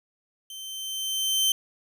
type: tone with level ramp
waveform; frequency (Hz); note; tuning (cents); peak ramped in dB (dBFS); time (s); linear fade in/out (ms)
sawtooth; 3100; G7; -20; -35 to -16; 0.5-1.52; 2
effects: none